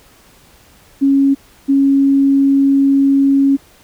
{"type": "tone pair in turn", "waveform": "sine", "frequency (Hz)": [275.4, 275.4], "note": ["C#4", "C#4"], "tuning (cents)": [-11, -11], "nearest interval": "unison", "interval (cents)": 0, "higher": "neither", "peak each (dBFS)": -8, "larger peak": "neither", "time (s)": [[1.01, 1.35], [1.68, 3.57]], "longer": "second", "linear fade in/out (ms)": 20, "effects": ["pink hiss -47 dBFS RMS until 3.83 s"]}